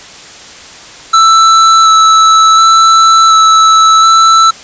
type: tone with vibrato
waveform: square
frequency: 1318.5 Hz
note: E6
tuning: in tune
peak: -3 dBFS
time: 1.13-4.51 s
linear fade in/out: 10 ms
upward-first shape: square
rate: 0.69 Hz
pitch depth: 9 cents each way
effects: white hiss -31 dBFS RMS until 4.63 s + resampled to 16000 Hz